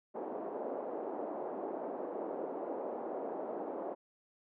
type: band-pass noise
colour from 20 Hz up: white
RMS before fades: -40 dBFS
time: 0.14-3.95 s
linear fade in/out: 20 ms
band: 290 to 710 Hz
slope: 24 dB/octave
effects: none